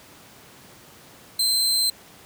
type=tone; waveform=sawtooth; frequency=4109 Hz; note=C8; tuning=32 cents flat; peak=-16 dBFS; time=1.39-1.9 s; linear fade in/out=5 ms; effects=pink hiss -48 dBFS RMS until 2.25 s + high-pass 100 Hz 12 dB/octave